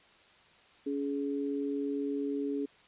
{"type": "tone pair together", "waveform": "sine", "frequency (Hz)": [281.5, 421.1], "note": ["C#4", "G#4"], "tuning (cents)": [27, 24], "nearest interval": "perfect fifth", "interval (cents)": 697, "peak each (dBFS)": [-32, -35], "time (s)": [0.86, 2.66], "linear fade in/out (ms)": 10, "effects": ["white hiss -60 dBFS RMS until 2.87 s", "resampled to 8000 Hz"]}